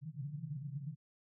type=band-pass noise; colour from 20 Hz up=pink; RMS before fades=-43 dBFS; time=0.01-0.96 s; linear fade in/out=50 ms; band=130 to 160 Hz; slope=96 dB/octave; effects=none